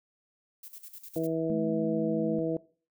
violet noise with tremolo, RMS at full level -45 dBFS, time 0.63-1.27 s, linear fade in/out 5 ms, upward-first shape square, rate 9.9 Hz, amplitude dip 75%
harmonic tone, 162.3 Hz, E3, 27 cents flat, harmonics 1 / 2 / 3 / 4, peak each -36 / -30 / -32 / -36 dBFS, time 1.16-2.57 s, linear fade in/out 2 ms
sine tone, 216.3 Hz, A3, 29 cents flat, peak -30 dBFS, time 1.5-2.39 s, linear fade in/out 0 ms
effects noise-tail reverb RT60 0.4 s tail -20 dB re dry

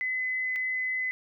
sine tone pair in turn, 2024 / 2024 Hz, B6 / B6, +42 / +42 cents, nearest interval unison, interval 0 cents, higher neither, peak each -27 dBFS, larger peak neither, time 0.01-0.56 / 0.56-1.11 s, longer neither, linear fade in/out 0 ms, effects none

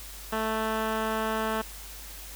10% pulse tone with low-pass filter, 220 Hz, A3, in tune, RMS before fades -29 dBFS, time 0.32-1.62 s, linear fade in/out 10 ms, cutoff 2200 Hz, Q 1.6, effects added 50 Hz sine -44 dBFS peak until 2.35 s + white hiss -44 dBFS RMS until 2.35 s

